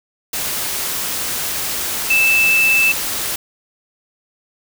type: tone in noise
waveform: sine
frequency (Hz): 2637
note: E7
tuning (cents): 0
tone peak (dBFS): -11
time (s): 2.1-2.92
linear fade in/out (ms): 5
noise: white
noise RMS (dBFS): -22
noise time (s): 0.33-3.36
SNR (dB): +8
effects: none